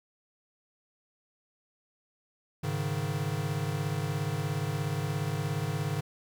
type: chord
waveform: square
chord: Ab suspended fourth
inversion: none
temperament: equal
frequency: 103.83 / 138.59 / 155.56 Hz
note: Ab2 / Db3 / Eb3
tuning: 0 / 0 / 0 cents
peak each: -36 / -34 / -34 dBFS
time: 2.63-6.01 s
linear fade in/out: 10 ms
effects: 11-bit